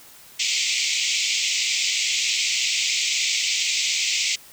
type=band-pass noise; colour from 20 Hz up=pink; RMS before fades=-23 dBFS; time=0.39-4.36 s; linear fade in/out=10 ms; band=2100 to 7800 Hz; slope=96 dB/octave; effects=white hiss -47 dBFS RMS until 4.52 s